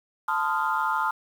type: chord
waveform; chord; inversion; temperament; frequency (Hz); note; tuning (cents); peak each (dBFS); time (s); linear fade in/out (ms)
sine; F dominant seventh; first; equal with one note detuned; 880 / 1026.7 / 1244.5 / 1396.9; A5 / C6 / Eb6 / F6; 0 / -33 / 0 / 0; -27 / -28 / -28 / -28; 0.28-1.11; 5
effects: tanh soft clip ceiling -14 dBFS + 8-bit